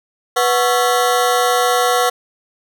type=ring-modulated tone; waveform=25% pulse; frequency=614 Hz; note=D#5; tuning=23 cents flat; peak=-6 dBFS; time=0.36-2.1 s; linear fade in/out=10 ms; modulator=122 Hz; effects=none